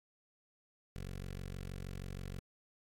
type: tone with notch filter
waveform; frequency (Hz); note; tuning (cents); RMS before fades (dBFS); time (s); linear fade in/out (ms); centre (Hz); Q
15% pulse; 46.32; F#1; +3; -44; 0.96-2.39; 0; 900; 1.3
effects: AAC 48 kbps